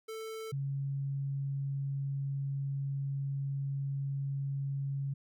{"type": "tone pair in turn", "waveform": ["square", "sine"], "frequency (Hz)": [442.4, 138.3], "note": ["A4", "C#3"], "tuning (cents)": [9, -4], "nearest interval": "octave + minor sixth", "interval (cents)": 2013, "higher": "first", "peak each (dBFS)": [-40, -32], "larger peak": "second", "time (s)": [[0.08, 0.52], [0.52, 5.14]], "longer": "second", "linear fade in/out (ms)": 10, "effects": []}